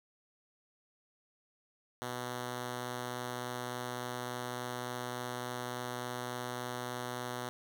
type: tone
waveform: 5% pulse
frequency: 123.47 Hz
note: B2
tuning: in tune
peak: -26 dBFS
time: 2.02-7.49 s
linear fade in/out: 0 ms
effects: none